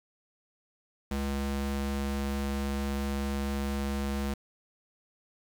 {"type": "ring-modulated tone", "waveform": "square", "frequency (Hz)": 138.4, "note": "C#3", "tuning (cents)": -2, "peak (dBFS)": -27, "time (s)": [1.11, 4.34], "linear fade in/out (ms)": 5, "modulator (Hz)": 70.3, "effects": ["9-bit"]}